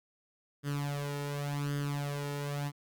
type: tone with flanger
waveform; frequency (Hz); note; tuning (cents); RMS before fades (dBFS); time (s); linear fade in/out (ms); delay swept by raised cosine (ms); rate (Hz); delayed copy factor
sawtooth; 143.6; D3; -39; -35; 0.63-2.72; 50; 0.61 to 2.21; 0.89; +0.7
effects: Opus 48 kbps